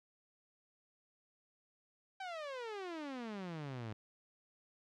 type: exponential sweep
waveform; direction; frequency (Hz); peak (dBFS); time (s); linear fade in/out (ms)
sawtooth; down; 784 to 103.9; -38; 2.2-3.93; 5
effects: low-pass 4000 Hz 12 dB/octave